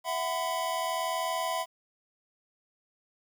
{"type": "chord", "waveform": "square", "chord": "E suspended second", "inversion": "none", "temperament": "equal with one note detuned", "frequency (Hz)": [659.3, 740, 1007.4], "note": ["E5", "F#5", "B5"], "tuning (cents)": [0, 0, 34], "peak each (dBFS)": [-34, -36, -33], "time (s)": [0.04, 1.66], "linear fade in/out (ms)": 50, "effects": ["10-bit"]}